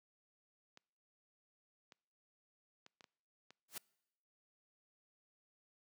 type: clicks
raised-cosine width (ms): 0.2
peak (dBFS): -39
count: 6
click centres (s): 0.774 / 1.922 / 2.864 / 3.008 / 3.042 / 3.506
type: noise with exponential growth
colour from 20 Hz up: white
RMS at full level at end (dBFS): -39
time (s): 3.68-3.78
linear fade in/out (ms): 5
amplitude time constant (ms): 21
effects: noise-tail reverb RT60 0.9 s tail -25 dB re dry + high-pass 150 Hz 12 dB/octave